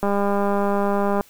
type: click train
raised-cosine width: 1 ms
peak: -9 dBFS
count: 238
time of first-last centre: 0.03-1.209 s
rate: 201 Hz
effects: white hiss -52 dBFS RMS until 1.29 s